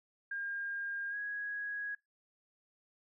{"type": "tone with pitch glide", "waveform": "sine", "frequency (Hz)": [1611, 1659.2], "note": ["G6", "G#6"], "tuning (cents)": [47, -2], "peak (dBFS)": -36, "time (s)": [0.31, 1.95], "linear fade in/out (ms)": 5, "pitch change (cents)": 51, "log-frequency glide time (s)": [1.1, 1.16], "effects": ["noise-tail reverb RT60 0.2 s tail -23 dB re dry"]}